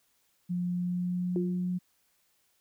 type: tone with pitch glide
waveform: sine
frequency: 177.4 to 180.19 Hz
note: F3 to F#3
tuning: +27 to -46 cents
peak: -28 dBFS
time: 0.49-1.79 s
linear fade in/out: 20 ms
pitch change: +27 cents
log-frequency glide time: 0.71-1.51 s
type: tone with exponential decay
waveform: sine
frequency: 353.2 Hz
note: F4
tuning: 20 cents sharp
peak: -26 dBFS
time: 1.36-1.77 s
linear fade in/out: 1 ms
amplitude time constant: 87 ms
effects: white hiss -71 dBFS RMS until 2.6 s